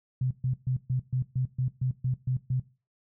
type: tone bursts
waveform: sine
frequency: 128.5 Hz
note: C3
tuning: 31 cents flat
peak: -24 dBFS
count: 11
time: 0.21-2.599 s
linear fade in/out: 5 ms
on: 99 ms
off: 130 ms
effects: noise-tail reverb RT60 0.3 s tail -17 dB re dry